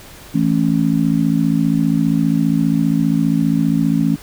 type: harmonic tone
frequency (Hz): 55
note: A1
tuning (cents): 0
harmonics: 3 / 4 / 5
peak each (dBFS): -17 / -17 / -17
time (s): 0.34-4.16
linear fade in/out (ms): 10
effects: pink hiss -39 dBFS RMS until 4.22 s